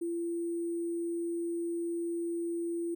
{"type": "tone with sample-and-hold", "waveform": "sine", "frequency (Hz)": 340.6, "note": "F4", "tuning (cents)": -43, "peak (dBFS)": -31, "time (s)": [0.01, 2.95], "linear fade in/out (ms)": 10, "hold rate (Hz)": 8820, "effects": []}